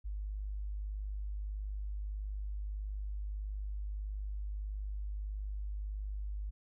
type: tone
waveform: sine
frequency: 50.8 Hz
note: G#1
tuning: 38 cents flat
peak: -36 dBFS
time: 0.04-6.51 s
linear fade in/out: 20 ms
effects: none